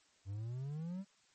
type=exponential sweep; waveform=triangle; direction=up; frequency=94.5 to 200.6 Hz; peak=-37 dBFS; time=0.25-1.05 s; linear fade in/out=50 ms; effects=white hiss -70 dBFS RMS until 1.34 s + MP3 32 kbps